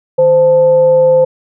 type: tone with frequency modulation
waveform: sine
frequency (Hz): 518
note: C5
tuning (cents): -17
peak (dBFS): -5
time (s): 0.18-1.25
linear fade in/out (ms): 10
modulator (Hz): 364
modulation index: 0.25
effects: none